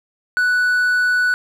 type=tone; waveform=triangle; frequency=1482 Hz; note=F#6; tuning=2 cents sharp; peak=-12 dBFS; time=0.37-1.34 s; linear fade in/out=0 ms; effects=none